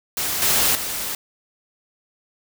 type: noise with level steps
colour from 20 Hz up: white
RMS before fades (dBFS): -24 / -18 / -27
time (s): 0.17-1.15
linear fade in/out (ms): 2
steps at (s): 0.42 / 0.75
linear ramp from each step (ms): 2
effects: none